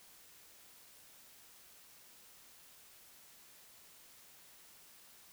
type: silence
effects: white hiss -60 dBFS RMS until 5.32 s